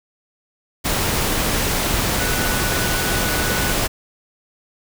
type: tone in noise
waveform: sine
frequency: 1480 Hz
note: F#6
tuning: in tune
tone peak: -27 dBFS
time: 2.19-3.74 s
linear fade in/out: 20 ms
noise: pink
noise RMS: -20 dBFS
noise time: 0.84-3.88 s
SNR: -10 dB
effects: none

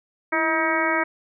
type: harmonic tone with a mistuned harmonic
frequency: 318.1 Hz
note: D#4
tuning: 38 cents sharp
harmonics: 1 / 2 / 3 / 4 / 5 / 6 / 7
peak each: -27 / -27 / -27 / -27 / -27 / -27 / -27 dBFS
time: 0.32-1.04 s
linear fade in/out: 10 ms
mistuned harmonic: 1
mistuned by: +67 cents
effects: none

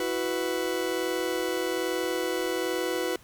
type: chord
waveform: 40% pulse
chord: E suspended second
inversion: none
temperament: just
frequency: 329.6 / 370.8 / 494.4 Hz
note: E4 / F#4 / B4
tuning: 0 / +4 / +2 cents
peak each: -32 / -30 / -30 dBFS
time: 0-3.16 s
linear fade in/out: 2 ms
effects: pink hiss -55 dBFS RMS until 3.23 s

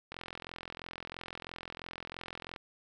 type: click train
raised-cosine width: 0.3 ms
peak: -25 dBFS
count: 106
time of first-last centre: 0.12-2.562 s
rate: 43 Hz
effects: none

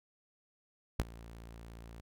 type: tone with ADSR envelope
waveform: sawtooth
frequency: 57 Hz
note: A#1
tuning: 38 cents flat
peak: -22 dBFS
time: 0.99-2.01 s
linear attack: 9 ms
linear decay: 28 ms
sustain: -22 dB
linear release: 10 ms
effects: none

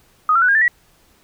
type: tone with pitch steps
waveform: sine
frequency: 1249 / 1362 / 1485.3 / 1619.8 / 1766.4 / 1926.2 Hz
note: D#6 / F6 / F#6 / G#6 / A6 / B6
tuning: +6 / -44 / +6 / -44 / +6 / -44 cents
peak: -11 dBFS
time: 0.29-0.68 s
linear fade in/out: 2 ms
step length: 65 ms
effects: pink hiss -55 dBFS RMS until 1.23 s

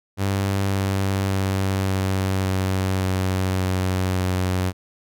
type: tone with pitch steps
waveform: sawtooth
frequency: 98 / 97.15 / 96.32 / 95.49 / 94.66 / 93.85 / 93.04 / 92.23 Hz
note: G2 / G2 / G2 / G2 / F#2 / F#2 / F#2 / F#2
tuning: 0 / -15 / -30 / -45 / +40 / +25 / +10 / -5 cents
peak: -16 dBFS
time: 0.17-4.73 s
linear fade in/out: 50 ms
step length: 570 ms
effects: none

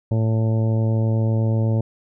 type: harmonic tone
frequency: 111.5 Hz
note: A2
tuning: 23 cents sharp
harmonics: 1 / 2 / 3 / 4 / 5 / 6 / 7 / 8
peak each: -17 / -26 / -31 / -33 / -31 / -40 / -45 / -42 dBFS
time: 0.11-1.81 s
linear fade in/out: 5 ms
effects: none

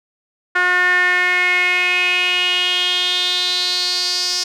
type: tone with band-pass filter sweep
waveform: sawtooth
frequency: 360.4 Hz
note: F#4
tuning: 45 cents flat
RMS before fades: -17 dBFS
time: 0.55-4.44 s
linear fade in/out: 10 ms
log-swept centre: 1600 to 5200 Hz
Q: 6
effects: none

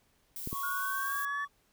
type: noise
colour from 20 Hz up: violet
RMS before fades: -40 dBFS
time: 0.36-1.25 s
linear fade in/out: 0 ms
type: clicks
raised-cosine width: 3 ms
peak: -25 dBFS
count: 2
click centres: 0.474 / 0.529 s
type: tone with pitch glide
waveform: triangle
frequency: 1108.7 to 1132.7 Hz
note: C#6 to C#6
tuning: 0 to +37 cents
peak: -33 dBFS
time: 0.51-1.48 s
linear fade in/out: 50 ms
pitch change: +37 cents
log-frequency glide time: 1.05-1.15 s
type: exponential sweep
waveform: sine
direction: up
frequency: 1420 to 1760 Hz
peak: -34 dBFS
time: 0.63-1.45 s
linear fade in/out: 5 ms
effects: pink hiss -70 dBFS RMS until 1.72 s

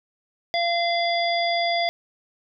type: harmonic tone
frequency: 687 Hz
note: F5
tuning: 29 cents flat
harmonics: 1 / 3 / 5 / 7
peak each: -22 / -27 / -29 / -30 dBFS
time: 0.54-1.89 s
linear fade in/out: 0 ms
effects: none

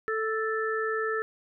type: harmonic tone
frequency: 440 Hz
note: A4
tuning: in tune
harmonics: 1 / 3 / 4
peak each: -29 / -32 / -32 dBFS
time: 0.08-1.22 s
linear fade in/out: 0 ms
effects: none

